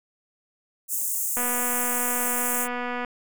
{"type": "high-pass noise", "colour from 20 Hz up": "pink", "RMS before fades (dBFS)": -27, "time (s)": [0.88, 2.68], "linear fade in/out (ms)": 50, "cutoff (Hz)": 7000, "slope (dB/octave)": 48}
{"type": "click train", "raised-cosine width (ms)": 0.5, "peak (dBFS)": -16, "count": 412, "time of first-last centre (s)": [1.37, 3.048], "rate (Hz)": 245}
{"effects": []}